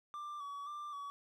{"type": "tone with vibrato", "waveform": "triangle", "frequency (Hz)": 1159, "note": "D6", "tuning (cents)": -23, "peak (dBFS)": -40, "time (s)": [0.14, 1.1], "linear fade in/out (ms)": 0, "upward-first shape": "square", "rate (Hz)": 1.9, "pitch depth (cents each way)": 37, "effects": []}